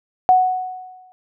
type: tone with exponential decay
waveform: sine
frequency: 740 Hz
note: F#5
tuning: in tune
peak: -7 dBFS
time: 0.29-1.12 s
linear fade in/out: 0 ms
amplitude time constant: 180 ms
effects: none